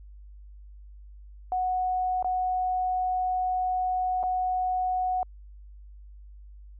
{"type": "tone with dropouts", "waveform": "sine", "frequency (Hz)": 737, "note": "F#5", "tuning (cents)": -7, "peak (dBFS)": -24, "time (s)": [1.52, 5.23], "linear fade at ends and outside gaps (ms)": 1, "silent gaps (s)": [[2.226, 2.245], [4.23, 4.236]], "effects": ["added 50 Hz sine -44 dBFS peak until 6.79 s"]}